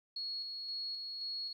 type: tone with tremolo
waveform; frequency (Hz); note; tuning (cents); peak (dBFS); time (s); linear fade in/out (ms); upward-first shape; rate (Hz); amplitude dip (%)
sine; 4330; C#8; -41; -37; 0.16-1.53; 5; square; 1.9; 30
effects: 12-bit